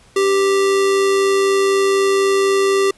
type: tone with amplitude modulation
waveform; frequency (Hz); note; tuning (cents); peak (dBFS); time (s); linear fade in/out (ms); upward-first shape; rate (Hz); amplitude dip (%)
square; 392; G4; 0; -12; 0.16-2.91; 5; sine; 104; 30
effects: pink hiss -50 dBFS RMS until 2.97 s + resampled to 24000 Hz